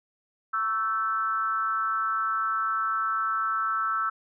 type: tone with frequency modulation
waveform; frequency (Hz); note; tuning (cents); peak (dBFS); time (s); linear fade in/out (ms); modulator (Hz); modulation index
sine; 1326; E6; +10; -24; 0.53-4.1; 10; 208; 0.7
effects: none